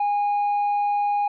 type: tone with tanh clipping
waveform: sine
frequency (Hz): 820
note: G#5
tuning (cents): -22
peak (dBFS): -20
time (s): 0-1.28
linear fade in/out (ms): 5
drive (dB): 2
effects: none